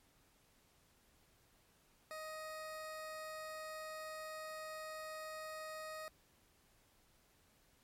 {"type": "tone", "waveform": "20% pulse", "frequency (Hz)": 626, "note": "D#5", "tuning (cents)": 10, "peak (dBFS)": -40, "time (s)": [2.11, 6.08], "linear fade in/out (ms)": 0, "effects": ["pink hiss -71 dBFS RMS until 7.83 s", "MP3 64 kbps"]}